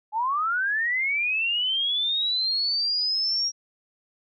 sine linear sweep, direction up, 830.6 to 5660 Hz, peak -22 dBFS, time 0.12-3.52 s, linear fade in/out 50 ms, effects none

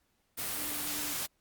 sine tone in noise, 293.7 Hz, D4, in tune, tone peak -45 dBFS, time 0.55-1.14 s, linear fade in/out 20 ms, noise white, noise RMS -35 dBFS, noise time 0.37-1.27 s, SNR -13 dB, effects pink hiss -75 dBFS RMS until 1.4 s + Opus 48 kbps

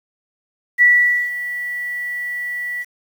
sine tone with ADSR envelope, 1950 Hz, B6, 23 cents flat, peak -7 dBFS, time 0.78-2.85 s, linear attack 37 ms, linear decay 480 ms, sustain -15 dB, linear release 38 ms, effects 7-bit

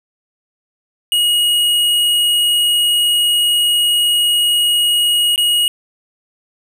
square tone with dropouts, 2889 Hz, F#7, 42 cents flat, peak -12 dBFS, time 1.12-5.68 s, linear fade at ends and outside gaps 1 ms, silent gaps 5.36-5.378 s, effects none

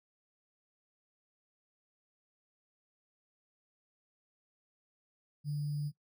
sine tone with sample-and-hold, 146.9 Hz, D3, 1 cent sharp, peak -32 dBFS, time 5.44-5.92 s, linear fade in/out 50 ms, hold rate 4900 Hz, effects noise-tail reverb RT60 0.1 s tail -19 dB re dry

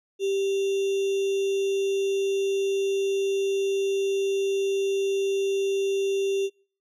sine tone with sample-and-hold, 392 Hz, G4, in tune, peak -22 dBFS, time 0.19-6.5 s, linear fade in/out 50 ms, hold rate 3150 Hz, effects noise-tail reverb RT60 0.5 s tail -26 dB re dry + low-pass 8000 Hz 12 dB/octave

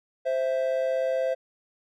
triangle tone pair together, 523 / 659.3 Hz, C5 / E5, -1 / 0 cents, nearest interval major third, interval 401 cents, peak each -23 / -26 dBFS, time 0.25-1.35 s, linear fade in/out 20 ms, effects none

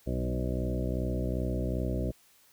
harmonic tone with a mistuned harmonic, 62.6 Hz, B1, 24 cents sharp, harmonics 1 / 2 / 3 / 4 / 5 / 6 / 8 / 9 / 10, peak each -32 / -35 / -37 / -38 / -39 / -40 / -41 / -42 / -42 dBFS, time 0.06-2.12 s, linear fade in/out 20 ms, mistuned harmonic 2, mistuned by -32 cents, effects white hiss -62 dBFS RMS until 2.52 s

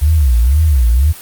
sine tone with vibrato, 67.8 Hz, C#2, 38 cents flat, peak -7 dBFS, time 0.01-1.13 s, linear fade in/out 20 ms, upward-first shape sine, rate 2 Hz, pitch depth 290 cents each way, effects white hiss -33 dBFS RMS until 1.21 s + Opus 32 kbps

